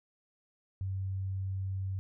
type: tone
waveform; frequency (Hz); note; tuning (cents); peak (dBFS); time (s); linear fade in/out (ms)
sine; 95.7; G2; -41; -32; 0.81-1.99; 0
effects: none